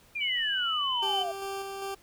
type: exponential sweep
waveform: sine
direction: down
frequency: 2459 to 658 Hz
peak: -30 dBFS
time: 0.15-1.32 s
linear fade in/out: 10 ms
type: tone with pitch glide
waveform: sine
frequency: 2960 to 3059 Hz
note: F#7 to G7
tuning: 0 to -43 cents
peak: -28 dBFS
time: 0.2-1.24 s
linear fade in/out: 20 ms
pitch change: +57 cents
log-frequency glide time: 0.69-1.09 s
type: tone with tremolo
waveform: 20% pulse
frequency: 392 Hz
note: G4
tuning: in tune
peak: -28 dBFS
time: 1.02-1.95 s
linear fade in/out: 10 ms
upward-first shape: square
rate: 2.5 Hz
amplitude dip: 30%
effects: pink hiss -59 dBFS RMS until 2.02 s